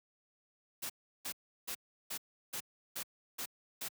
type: noise bursts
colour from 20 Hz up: white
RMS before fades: -40 dBFS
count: 8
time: 0.82-3.886 s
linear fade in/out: 10 ms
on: 77 ms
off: 350 ms
effects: high-pass 100 Hz 12 dB/octave